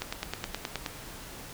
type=click train; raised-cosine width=0.2 ms; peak=-14 dBFS; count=9; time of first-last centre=0.02-0.862 s; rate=9.5 Hz; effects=pink hiss -44 dBFS RMS until 1.53 s